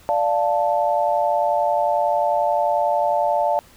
sine chord, D minor, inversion none, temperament equal, 587.3 / 698.5 / 880 Hz, D5 / F5 / A5, 0 / 0 / 0 cents, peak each -21 dBFS, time 0.09-3.59 s, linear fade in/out 0 ms, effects pink hiss -50 dBFS RMS until 3.76 s

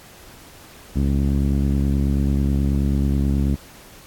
sawtooth tone with low-pass filter, 69.3 Hz, C#2, in tune, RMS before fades -19 dBFS, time 0.95-3.56 s, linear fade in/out 20 ms, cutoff 250 Hz, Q 2, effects pink hiss -45 dBFS RMS until 4.06 s + AAC 64 kbps

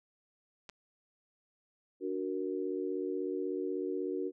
clicks, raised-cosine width 0.2 ms, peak -30 dBFS, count 2, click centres 0.692 / 0.697 s
sine chord, D augmented, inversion none, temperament equal, 293.7 / 370 / 466.2 Hz, D4 / F#4 / A#4, 0 / 0 / 0 cents, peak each -38 / -35 / -39 dBFS, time 2-4.32 s, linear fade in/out 50 ms
effects none

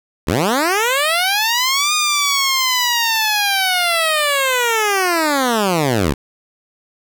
10% pulse linear two-way sweep, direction up then down, 61.74 to 1231 to 61.74 Hz, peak -6 dBFS, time 0.27-6.14 s, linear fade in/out 10 ms, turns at 1.94 s, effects none

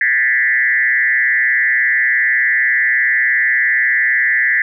sine tone with frequency modulation, 1864.7 Hz, A#6, in tune, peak -11 dBFS, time 0.01-4.62 s, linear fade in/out 2 ms, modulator 126 Hz, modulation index 1.6, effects none

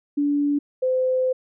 sine tone pair in turn, 288.6 / 513.9 Hz, D4 / C5, -30 / -31 cents, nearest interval minor seventh, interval 999 cents, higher second, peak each -18 dBFS, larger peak neither, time 0.17-0.59 / 0.82-1.33 s, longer second, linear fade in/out 10 ms, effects none

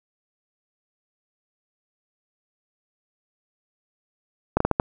slowing click train, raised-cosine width 1 ms, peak -4 dBFS, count 5, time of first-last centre 4.57-4.799 s, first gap 34 ms, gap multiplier 1.36, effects none

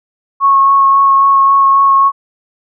sine tone with vibrato, 1097 Hz, C#6, 18 cents flat, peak -5 dBFS, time 0.4-2.12 s, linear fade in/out 50 ms, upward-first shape sine, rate 3.7 Hz, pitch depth 11 cents each way, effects none

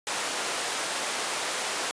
pink high-pass noise, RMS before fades -30 dBFS, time 0.07-1.91 s, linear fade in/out 0 ms, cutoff 540 Hz, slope 12 dB/octave, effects resampled to 22050 Hz

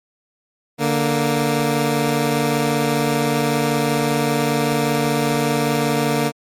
15% pulse tone pair together, 147.02 / 233.1 Hz, D3 / A#3, +2 / 0 cents, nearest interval minor sixth, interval 798 cents, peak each -13 dBFS, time 0.78-6.32 s, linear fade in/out 50 ms, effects MP3 64 kbps

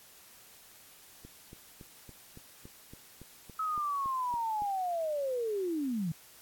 click train, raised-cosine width 3 ms, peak -35 dBFS, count 13, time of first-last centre 1.25-4.621 s, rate 3.56 Hz
sine linear sweep, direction down, 1295 to 152.1 Hz, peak -30 dBFS, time 3.59-6.12 s, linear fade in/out 5 ms
effects white hiss -56 dBFS RMS until 6.41 s + AAC 64 kbps

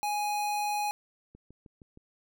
square tone, 831 Hz, G#5, 1 cent sharp, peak -29 dBFS, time 0.03-0.91 s, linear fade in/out 0 ms
click train, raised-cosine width 3 ms, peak -38 dBFS, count 5, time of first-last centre 1.35-1.974 s, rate 6.41 Hz
effects none

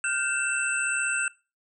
sine tone cluster, 1413 / 1548 / 2668 / 8070 Hz, F6 / G6 / E7 / B8, +20 / -22 / +20 / +36 cents, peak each -30 dBFS, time 0.04-1.28 s, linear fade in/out 2 ms, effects noise-tail reverb RT60 0.3 s tail -22 dB re dry

